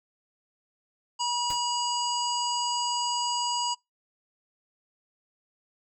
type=harmonic tone; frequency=966 Hz; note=B5; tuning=39 cents flat; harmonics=1 / 3 / 5 / 7 / 8; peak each=-28 / -34 / -32 / -37 / -38 dBFS; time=1.19-3.75 s; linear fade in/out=20 ms
type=noise with exponential decay; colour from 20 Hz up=pink; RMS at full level=-35 dBFS; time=1.5-1.62 s; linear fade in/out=2 ms; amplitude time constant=25 ms
effects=noise-tail reverb RT60 0.2 s tail -26 dB re dry